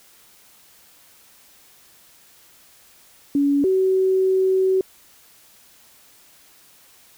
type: tone pair in turn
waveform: sine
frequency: 283.2 / 378 Hz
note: C#4 / F#4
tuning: +37 / +37 cents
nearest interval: perfect fourth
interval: 500 cents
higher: second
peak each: -15 dBFS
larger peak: neither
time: 3.35-3.64 / 3.64-4.81 s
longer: second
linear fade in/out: 2 ms
effects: white hiss -52 dBFS RMS until 7.17 s